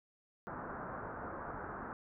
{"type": "low-pass noise", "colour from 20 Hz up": "white", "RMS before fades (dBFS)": -44, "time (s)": [0.47, 1.93], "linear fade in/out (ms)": 0, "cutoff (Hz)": 1500, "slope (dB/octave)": 48, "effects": []}